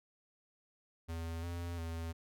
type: tone with pitch steps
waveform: square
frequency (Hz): 82.7 / 86 / 82.6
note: E2 / F2 / E2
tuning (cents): +6 / -26 / +4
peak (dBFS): -39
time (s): 1.08-2.13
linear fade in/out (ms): 20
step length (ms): 350
effects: none